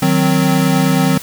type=chord; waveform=square; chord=C diminished; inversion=first; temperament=equal with one note detuned; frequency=155.56 / 185 / 260.6 Hz; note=Eb3 / Gb3 / C4; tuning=0 / 0 / -7 cents; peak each=-16 dBFS; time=0.02-1.18 s; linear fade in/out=5 ms; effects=white hiss -32 dBFS RMS until 1.22 s